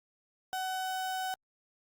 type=tone; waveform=35% pulse; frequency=751 Hz; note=F#5; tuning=26 cents sharp; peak=-31 dBFS; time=0.53-1.34 s; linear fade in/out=0 ms; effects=Opus 48 kbps